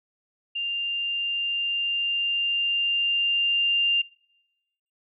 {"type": "tone with level ramp", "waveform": "sine", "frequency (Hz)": 2794, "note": "F7", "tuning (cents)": 0, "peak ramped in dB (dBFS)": [-26, -19], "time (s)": [0.55, 4.02], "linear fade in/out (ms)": 10, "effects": ["noise-tail reverb RT60 1.0 s tail -25 dB re dry"]}